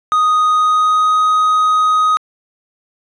triangle tone with pitch glide, 1244.5 to 1253.9 Hz, D#6 to D#6, 0 to +13 cents, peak -8 dBFS, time 0.12-2.17 s, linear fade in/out 0 ms, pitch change +13 cents, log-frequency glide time 0.51-1.18 s, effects resampled to 22050 Hz

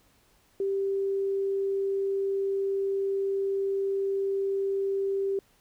sine tone, 392 Hz, G4, in tune, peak -25 dBFS, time 0.6-5.39 s, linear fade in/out 2 ms, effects pink hiss -64 dBFS RMS until 5.6 s

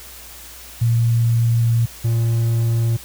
sine / triangle tone pair in turn, 116.54 / 115.47 Hz, A#2 / A#2, 0 / -16 cents, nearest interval unison, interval 16 cents, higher first, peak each -13 / -13 dBFS, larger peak neither, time 0.81-1.86 / 2.04-2.97 s, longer first, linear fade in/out 10 ms, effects added 60 Hz sine -44 dBFS peak until 3.04 s + white hiss -39 dBFS RMS until 3.04 s

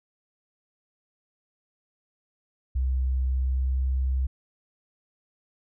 sine tone with pitch glide, 64.6 to 65.24 Hz, C2 to C2, -21 to -4 cents, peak -22 dBFS, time 2.75-4.27 s, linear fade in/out 10 ms, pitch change +17 cents, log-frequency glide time 3.28-3.82 s, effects none

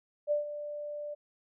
sine tone with ADSR envelope, 590 Hz, D5, 8 cents sharp, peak -24 dBFS, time 0.27-1.15 s, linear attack 43 ms, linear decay 130 ms, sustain -12 dB, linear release 18 ms, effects none

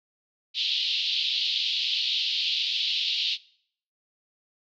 pink band-pass noise, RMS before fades -27 dBFS, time 0.54-3.38 s, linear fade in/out 50 ms, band 2900 to 4400 Hz, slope 48 dB/octave, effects noise-tail reverb RT60 0.6 s tail -21 dB re dry

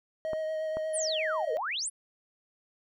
triangle tone with vibrato, 629 Hz, D#5, 19 cents sharp, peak -28 dBFS, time 0.25-1.57 s, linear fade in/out 0 ms, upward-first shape triangle, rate 8.4 Hz, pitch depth 19 cents each way
clicks, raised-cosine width 1 ms, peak -23 dBFS, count 2, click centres 0.333 / 0.77 s
sine exponential two-way sweep, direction down then up, 10700 to 440 to 10700 Hz, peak -30 dBFS, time 0.93-1.9 s, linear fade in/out 20 ms, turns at 1.53 s
effects none

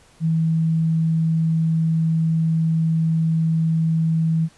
sine tone, 161.9 Hz, E3, 31 cents flat, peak -16 dBFS, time 0.2-4.49 s, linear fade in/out 50 ms, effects pink hiss -53 dBFS RMS until 4.57 s + resampled to 24000 Hz

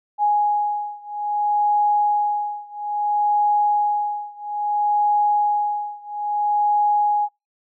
sine beating tone pair, 830.6 / 831.2 Hz, G#5 / G#5, 0 / +1 cents, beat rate 0.6 Hz, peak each -20 / -21 dBFS, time 0.18-7.29 s, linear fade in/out 50 ms, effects noise-tail reverb RT60 0.2 s tail -24 dB re dry

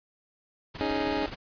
pink noise with tremolo, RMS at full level -36 dBFS, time 0.74-1.36 s, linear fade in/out 20 ms, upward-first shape triangle, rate 19 Hz, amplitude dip 75%
25% pulse chord, C# suspended second, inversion none, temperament just, 277.2 / 311.8 / 415.8 Hz, C#4 / D#4 / G#4, 0 / +4 / +2 cents, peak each -28 / -27 / -28 dBFS, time 0.81-1.26 s, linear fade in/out 0 ms
effects resampled to 11025 Hz

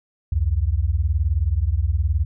sine beating tone pair, 66.9 / 85.9 Hz, C2 / F2, +39 / -28 cents, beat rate 19 Hz, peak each -20 dBFS, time 0.32-2.25 s, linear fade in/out 5 ms, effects none

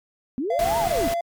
sine linear two-way sweep, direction up then down, 233.1 to 957 to 233.1 Hz, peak -23 dBFS, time 0.38-1.08 s, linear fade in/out 0 ms, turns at 0.78 s
triangle tone with vibrato, 679 Hz, F5, 49 cents flat, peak -20 dBFS, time 0.5-1.21 s, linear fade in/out 5 ms, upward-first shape sine, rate 3.2 Hz, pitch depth 16 cents each way
pink noise, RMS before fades -30 dBFS, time 0.59-1.14 s, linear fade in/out 2 ms
effects MP3 96 kbps

